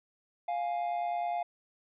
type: tone pair together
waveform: triangle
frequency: 701.1 / 830.6 Hz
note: F5 / G#5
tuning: +7 / 0 cents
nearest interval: minor third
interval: 293 cents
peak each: -29 / -35 dBFS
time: 0.48-1.43 s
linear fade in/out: 5 ms
effects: resampled to 8000 Hz